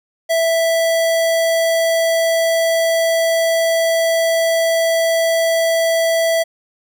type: tone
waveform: square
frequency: 659.3 Hz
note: E5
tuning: in tune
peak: -14 dBFS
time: 0.29-6.44 s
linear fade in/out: 20 ms
effects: none